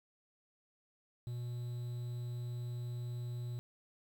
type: tone with quantisation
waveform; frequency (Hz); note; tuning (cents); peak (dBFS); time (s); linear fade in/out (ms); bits
triangle; 121; B2; -35; -36; 1.27-3.59; 0; 10
effects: none